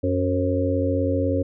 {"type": "harmonic tone with a mistuned harmonic", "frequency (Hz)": 92.3, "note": "F#2", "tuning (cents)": -4, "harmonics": [1, 3, 4, 5, 6], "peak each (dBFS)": [-24, -24, -32, -28, -25], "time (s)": [0.03, 1.43], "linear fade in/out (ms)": 10, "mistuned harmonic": 6, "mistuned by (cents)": -52, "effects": []}